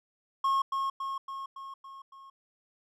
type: tone with echo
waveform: triangle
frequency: 1085 Hz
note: C#6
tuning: 37 cents flat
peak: -22 dBFS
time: 0.44-0.62 s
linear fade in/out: 5 ms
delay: 280 ms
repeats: 6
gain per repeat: -4 dB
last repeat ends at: 2.3 s
effects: none